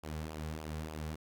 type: tone with flanger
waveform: sawtooth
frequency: 77.78 Hz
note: D#2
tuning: in tune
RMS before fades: -41 dBFS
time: 0.03-1.16 s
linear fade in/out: 10 ms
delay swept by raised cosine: 0.49 to 3.29 ms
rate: 3.4 Hz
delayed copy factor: -0.6
effects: none